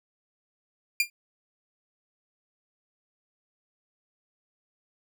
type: tone with exponential decay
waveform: sawtooth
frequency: 2396 Hz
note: D7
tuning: 34 cents sharp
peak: -14 dBFS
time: 1-1.1 s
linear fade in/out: 2 ms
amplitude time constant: 20 ms
effects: none